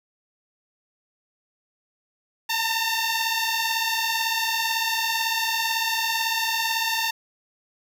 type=beating tone pair; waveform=10% pulse; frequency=896 / 914 Hz; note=A5 / A#5; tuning=+31 / -34 cents; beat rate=18 Hz; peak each=-17 dBFS; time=2.49-7.11 s; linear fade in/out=10 ms; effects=none